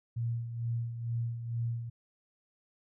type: tone with tremolo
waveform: sine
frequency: 117 Hz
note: A#2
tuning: 7 cents sharp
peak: -29 dBFS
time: 0.16-1.9 s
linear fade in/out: 10 ms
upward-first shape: sine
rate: 2.2 Hz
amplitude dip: 60%
effects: none